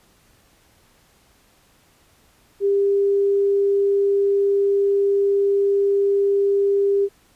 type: tone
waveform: sine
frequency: 398.9 Hz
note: G4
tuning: 30 cents sharp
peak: -15 dBFS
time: 2.6-7.09 s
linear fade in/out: 50 ms
effects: pink hiss -57 dBFS RMS until 7.35 s + resampled to 32000 Hz